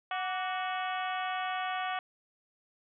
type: harmonic tone with a mistuned harmonic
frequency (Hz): 370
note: F#4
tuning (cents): 0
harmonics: 2 / 3 / 4 / 5 / 6 / 7 / 8 / 9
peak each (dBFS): -34 / -38 / -40 / -42 / -44 / -45 / -46 / -47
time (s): 0.11-1.99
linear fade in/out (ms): 2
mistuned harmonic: 3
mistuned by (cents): +70
effects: none